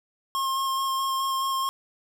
square tone with vibrato, 1072 Hz, C6, 42 cents sharp, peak -25 dBFS, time 0.35-1.69 s, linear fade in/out 0 ms, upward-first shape square, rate 4.7 Hz, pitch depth 10 cents each way, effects none

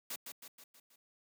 white noise with echo, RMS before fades -41 dBFS, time 0.1-0.16 s, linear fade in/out 5 ms, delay 160 ms, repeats 5, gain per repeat -5 dB, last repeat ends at 0.96 s, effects high-pass 150 Hz 12 dB/octave

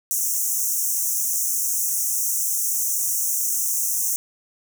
pink high-pass noise, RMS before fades -23 dBFS, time 0.11-4.16 s, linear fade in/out 0 ms, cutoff 5800 Hz, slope 96 dB/octave, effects none

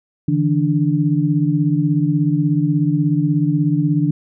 sine tone cluster, 146.7 / 163.2 / 293.2 Hz, D3 / E3 / D4, -2 / -17 / -3 cents, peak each -18 dBFS, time 0.28-4.11 s, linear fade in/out 5 ms, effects none

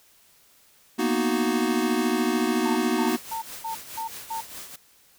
square chord, B major seventh, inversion third, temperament equal, 233.1 / 246.9 / 311.1 / 370 Hz, A#3 / B3 / D#4 / F#4, 0 / 0 / 0 / 0 cents, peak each -28 dBFS, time 0.98-3.17 s, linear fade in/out 20 ms
sine tone bursts, 900 Hz, A5, 39 cents sharp, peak -28 dBFS, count 6, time 2.65-4.41 s, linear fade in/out 10 ms, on 110 ms, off 220 ms
white noise with tremolo, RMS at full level -37 dBFS, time 3.07-4.76 s, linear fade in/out 5 ms, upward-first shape triangle, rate 4.8 Hz, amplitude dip 65%
effects white hiss -58 dBFS RMS until 5.18 s

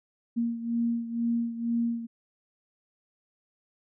sine beating tone pair, 233.1 / 235.2 Hz, A#3 / A#3, 0 / +16 cents, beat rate 2.1 Hz, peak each -27 / -32 dBFS, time 0.36-2.07 s, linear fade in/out 20 ms, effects none

